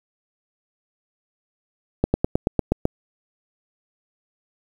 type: slowing click train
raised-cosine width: 2 ms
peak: -4 dBFS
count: 8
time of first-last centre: 2.04-2.854 s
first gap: 100 ms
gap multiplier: 1.05
effects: 7-bit